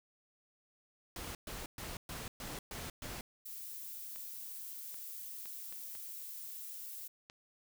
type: noise bursts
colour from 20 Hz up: pink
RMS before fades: -44 dBFS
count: 7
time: 1.16-3.21 s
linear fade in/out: 2 ms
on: 190 ms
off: 120 ms
type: noise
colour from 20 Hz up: violet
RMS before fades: -46 dBFS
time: 3.45-7.08 s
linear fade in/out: 10 ms
type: clicks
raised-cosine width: 0.2 ms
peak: -34 dBFS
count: 6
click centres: 4.16 / 4.943 / 5.457 / 5.725 / 5.952 / 7.299 s
effects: none